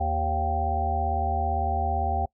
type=harmonic tone with a mistuned harmonic; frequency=77.78 Hz; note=D#2; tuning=in tune; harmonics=1 / 3 / 5 / 7 / 9 / 10; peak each=-27 / -38 / -38 / -38 / -30 / -27 dBFS; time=0-2.26 s; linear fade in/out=10 ms; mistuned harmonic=3; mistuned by=-23 cents; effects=noise-tail reverb RT60 0.1 s tail -24 dB re dry